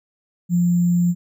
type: tone with sample-and-hold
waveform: sine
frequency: 174.61 Hz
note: F3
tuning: in tune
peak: -14 dBFS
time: 0.49-1.15 s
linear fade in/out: 50 ms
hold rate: 7350 Hz
effects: none